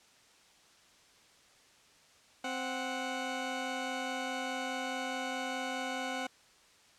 15% pulse tone pair together, 261.1 / 738.5 Hz, C4 / F#5, -3 / -3 cents, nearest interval octave + tritone, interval 1800 cents, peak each -31 / -31 dBFS, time 2.44-6.27 s, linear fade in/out 5 ms, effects white hiss -62 dBFS RMS until 6.98 s + low-pass 7000 Hz 12 dB/octave

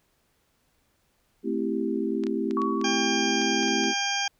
sine chord, A minor seventh, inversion none, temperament equal, 220 / 261.6 / 329.6 / 392 Hz, A3 / C4 / E4 / G4, 0 / 0 / 0 / 0 cents, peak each -30 dBFS, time 1.43-3.94 s, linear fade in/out 50 ms
clicks, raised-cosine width 0.2 ms, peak -23 dBFS, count 9, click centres 2.237 / 2.268 / 2.51 / 2.618 / 2.814 / 3.417 / 3.63 / 3.682 / 3.839 s
sine tone with exponential decay, 1123 Hz, C#6, 22 cents sharp, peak -24 dBFS, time 2.57-3.68 s, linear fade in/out 1 ms, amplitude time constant 240 ms
harmonic tone, 800 Hz, G5, 35 cents sharp, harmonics 1 / 2 / 3 / 4 / 6 / 7 / 8, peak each -31 / -32 / -32 / -31 / -34 / -35 / -34 dBFS, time 2.84-4.28 s, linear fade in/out 5 ms
effects pink hiss -69 dBFS RMS until 4.39 s

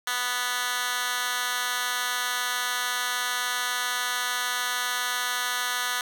10% pulse tone with high-pass filter, 246.9 Hz, B3, in tune, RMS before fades -28 dBFS, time 0.07-6.01 s, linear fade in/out 2 ms, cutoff 1700 Hz, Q 1.1, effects none

